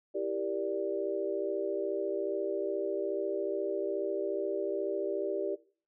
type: chord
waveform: sine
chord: E half-diminished seventh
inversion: none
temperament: equal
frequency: 329.6 / 392 / 466.2 / 587.3 Hz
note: E4 / G4 / Bb4 / D5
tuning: 0 / 0 / 0 / 0 cents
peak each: -39 / -33 / -39 / -35 dBFS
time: 0.14-5.56 s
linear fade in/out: 20 ms
effects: noise-tail reverb RT60 0.4 s tail -19 dB re dry